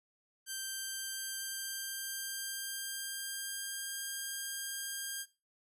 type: tone with pitch glide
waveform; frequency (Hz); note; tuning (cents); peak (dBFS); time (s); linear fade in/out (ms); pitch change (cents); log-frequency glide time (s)
5% pulse; 1568 to 1604.7; G6 to G6; 0 to +40; -27; 0.46-5.26; 50; +40; 0.58-4
effects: noise-tail reverb RT60 0.3 s tail -21 dB re dry + resampled to 32000 Hz